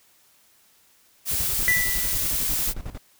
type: noise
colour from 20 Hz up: blue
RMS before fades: -25 dBFS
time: 1.25-2.74 s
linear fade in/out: 50 ms
type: noise with tremolo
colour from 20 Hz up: brown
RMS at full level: -32 dBFS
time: 1.31-2.98 s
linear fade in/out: 5 ms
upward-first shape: square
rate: 11 Hz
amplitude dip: 75%
type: tone with exponential decay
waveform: triangle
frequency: 1975.5 Hz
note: B6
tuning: in tune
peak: -14 dBFS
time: 1.68-2.33 s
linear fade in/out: 0 ms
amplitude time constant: 140 ms
effects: white hiss -59 dBFS RMS until 3.19 s